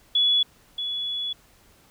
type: tone pair in turn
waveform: sine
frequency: 3400 / 3400 Hz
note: G#7 / G#7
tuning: +40 / +40 cents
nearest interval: unison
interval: 0 cents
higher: neither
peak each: -17 / -26 dBFS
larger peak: first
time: 0.15-0.43 / 0.78-1.33 s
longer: second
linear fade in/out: 5 ms
effects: pink hiss -57 dBFS RMS until 1.9 s